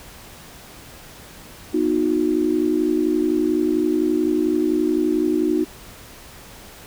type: chord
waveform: sine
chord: B major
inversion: none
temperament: equal with one note detuned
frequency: 246.9 / 311.1 / 362.6 Hz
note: B3 / D#4 / F#4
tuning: 0 / 0 / -35 cents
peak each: -25 / -19 / -21 dBFS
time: 1.73-5.65 s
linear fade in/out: 20 ms
effects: pink hiss -42 dBFS RMS until 6.86 s